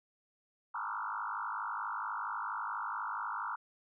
sine tone with frequency modulation, 1160 Hz, D6, 22 cents flat, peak -35 dBFS, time 0.74-3.56 s, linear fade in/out 10 ms, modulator 52.2 Hz, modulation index 5.3, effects none

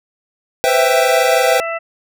square chord, C major seventh, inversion third, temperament equal with one note detuned, 497.3 / 523.3 / 659.3 / 784 Hz, B4 / C5 / E5 / G5, +12 / 0 / 0 / 0 cents, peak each -18 dBFS, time 0.64-1.6 s, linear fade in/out 0 ms
harmonic tone, 665 Hz, E5, 15 cents sharp, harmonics 1 / 2 / 3 / 4, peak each -22 / -25 / -27 / -28 dBFS, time 0.67-1.79 s, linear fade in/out 20 ms
effects none

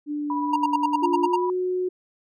sine tone with vibrato, 293.7 Hz, D4, in tune, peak -25 dBFS, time 0.06-1.3 s, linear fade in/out 50 ms, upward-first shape triangle, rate 2.6 Hz, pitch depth 12 cents each way
sine tone with tremolo, 981 Hz, B5, 12 cents flat, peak -24 dBFS, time 0.3-1.5 s, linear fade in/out 2 ms, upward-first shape sine, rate 16 Hz, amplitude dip 30%
triangle tone bursts, 932.3 Hz, A#5, in tune, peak -16 dBFS, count 9, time 0.53-1.361 s, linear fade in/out 5 ms, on 31 ms, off 69 ms
sine tone with pitch glide, 350.4 to 365.7 Hz, F4 to F#4, +6 to -20 cents, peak -22 dBFS, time 1.02-1.89 s, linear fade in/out 10 ms, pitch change +74 cents, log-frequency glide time 1.2-1.53 s
effects none

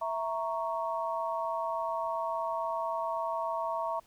sine chord, A# diminished, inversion second, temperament equal, 659.3 / 932.3 / 1108.7 Hz, E5 / A#5 / C#6, 0 / 0 / 0 cents, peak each -34 / -34 / -36 dBFS, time 0.01-4 s, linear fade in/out 10 ms, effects pink hiss -64 dBFS RMS until 4.06 s

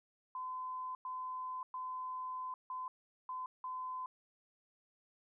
sine tone bursts at uneven times, 1021 Hz, C6, 43 cents flat, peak -39 dBFS, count 6, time 0.35-0.95 / 1.05-1.63 / 1.74-2.54 / 2.7-2.88 / 3.29-3.46 / 3.64-4.06 s, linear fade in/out 2 ms, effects none

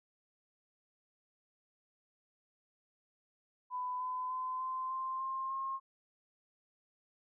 sine tone with pitch steps, 1000 / 1011.6 / 1023.4 / 1035.3 / 1047.3 / 1059.5 / 1071.8 Hz, B5 / B5 / C6 / C6 / C6 / C6 / C6, +21 / +41 / -39 / -19 / +1 / +21 / +41 cents, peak -35 dBFS, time 3.7-5.8 s, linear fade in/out 50 ms, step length 300 ms, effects none

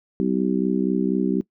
harmonic tone, 64.1 Hz, C2, 35 cents flat, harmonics 3 / 4 / 5 / 6, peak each -23 / -24 / -25 / -26 dBFS, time 0.2-1.41 s, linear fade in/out 0 ms, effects noise-tail reverb RT60 0.1 s tail -21 dB re dry

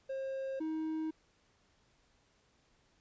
triangle tone pair in turn, 535 / 315.9 Hz, C5 / D#4, +38 / +26 cents, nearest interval major sixth, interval 912 cents, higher first, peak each -34 / -32 dBFS, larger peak second, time 0.09-0.6 / 0.6-1.11 s, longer neither, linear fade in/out 10 ms, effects pink hiss -71 dBFS RMS until 3 s + resampled to 16000 Hz

